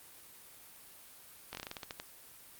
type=slowing click train; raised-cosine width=0.2 ms; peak=-23 dBFS; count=11; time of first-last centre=1.53-1.999 s; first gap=19 ms; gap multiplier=1.19; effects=white hiss -55 dBFS RMS until 2.59 s + Opus 32 kbps